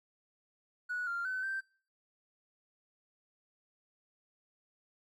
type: tone with pitch steps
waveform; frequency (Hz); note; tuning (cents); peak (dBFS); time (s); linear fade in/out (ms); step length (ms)
triangle; 1468 / 1391 / 1517 / 1563; F#6 / F6 / F#6 / G6; -14 / -7 / +43 / -6; -30; 0.89-1.61; 20; 180
effects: noise-tail reverb RT60 0.4 s tail -24 dB re dry + tanh soft clip ceiling -31 dBFS